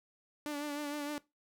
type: tone with vibrato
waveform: sawtooth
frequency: 292.6 Hz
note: D4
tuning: 6 cents flat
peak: -32 dBFS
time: 0.46-1.18 s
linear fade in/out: 0 ms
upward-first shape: triangle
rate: 6.5 Hz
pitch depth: 45 cents each way
effects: noise-tail reverb RT60 0.2 s tail -19 dB re dry